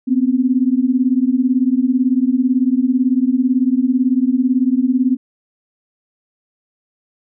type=beating tone pair; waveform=sine; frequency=246.9 / 264.9 Hz; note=B3 / C4; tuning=0 / +22 cents; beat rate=18 Hz; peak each=-15 dBFS; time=0.07-5.17 s; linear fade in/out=20 ms; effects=none